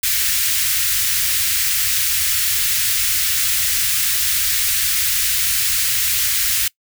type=band-stop noise; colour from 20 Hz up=white; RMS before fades=-18 dBFS; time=0.03-6.68 s; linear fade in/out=5 ms; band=110 to 1600 Hz; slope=24 dB/octave; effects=noise-tail reverb RT60 0.1 s tail -23 dB re dry